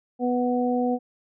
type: harmonic tone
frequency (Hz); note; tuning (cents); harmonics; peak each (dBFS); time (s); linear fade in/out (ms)
246.9; B3; 0; 1 / 2 / 3; -23 / -26 / -28; 0.19-0.99; 50
effects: none